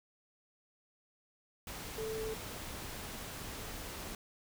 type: tone in noise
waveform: sine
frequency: 440 Hz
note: A4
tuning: in tune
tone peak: -37 dBFS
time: 1.98-2.34 s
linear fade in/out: 2 ms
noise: pink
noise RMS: -44 dBFS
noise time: 1.67-4.15 s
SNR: +4 dB
effects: none